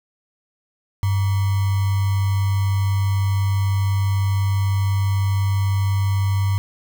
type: tone with sample-and-hold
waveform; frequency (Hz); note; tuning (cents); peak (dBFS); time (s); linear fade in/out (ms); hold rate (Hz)
sine; 98; G2; 0; -16; 1.03-6.58; 0; 1050
effects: none